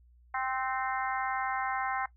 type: harmonic tone with a mistuned harmonic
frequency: 261.6 Hz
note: C4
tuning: in tune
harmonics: 3 / 4 / 5 / 6 / 7 / 8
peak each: -33 / -36 / -38 / -39 / -40 / -42 dBFS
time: 0.34-2.06 s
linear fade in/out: 5 ms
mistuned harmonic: 6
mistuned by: -29 cents
effects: noise-tail reverb RT60 0.1 s tail -17 dB re dry + added 60 Hz sine -57 dBFS peak until 2.16 s